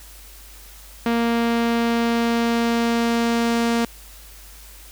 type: tone with low-pass filter sweep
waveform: sawtooth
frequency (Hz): 233.1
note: A#3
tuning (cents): 0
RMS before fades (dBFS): -20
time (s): 1.06-3.85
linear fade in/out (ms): 2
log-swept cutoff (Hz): 3500 to 7800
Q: 0.77
effects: added 50 Hz sine -43 dBFS peak until 4.91 s + white hiss -45 dBFS RMS until 4.91 s